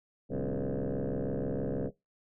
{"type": "tone with frequency modulation", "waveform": "sine", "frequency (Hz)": 144.3, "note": "D3", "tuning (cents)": -30, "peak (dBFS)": -28, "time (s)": [0.29, 1.91], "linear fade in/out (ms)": 50, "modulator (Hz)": 66.3, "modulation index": 6.5, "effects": ["noise-tail reverb RT60 0.2 s tail -22 dB re dry", "tanh soft clip ceiling -28 dBFS"]}